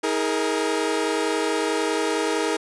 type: chord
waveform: sawtooth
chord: D# suspended fourth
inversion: none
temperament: equal with one note detuned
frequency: 319 / 415.3 / 466.2 Hz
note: D#4 / G#4 / A#4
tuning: +43 / 0 / 0 cents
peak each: -22 dBFS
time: 0.03-2.57 s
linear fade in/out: 10 ms
effects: resampled to 24000 Hz